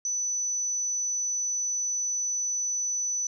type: tone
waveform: sine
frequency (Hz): 5980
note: F#8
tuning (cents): +17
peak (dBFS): -26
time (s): 0.05-3.27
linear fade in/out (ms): 2
effects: none